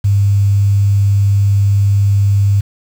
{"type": "tone with quantisation", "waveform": "sine", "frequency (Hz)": 100.2, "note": "G2", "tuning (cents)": 38, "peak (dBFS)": -8, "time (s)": [0.04, 2.61], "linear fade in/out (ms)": 10, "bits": 6, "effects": []}